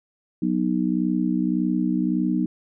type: chord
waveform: sine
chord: B major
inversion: second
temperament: just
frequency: 185.21 / 246.9 / 308.7 Hz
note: F#3 / B3 / D#4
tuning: +2 / 0 / -14 cents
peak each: -24 dBFS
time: 0.42-2.46 s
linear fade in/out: 5 ms
effects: none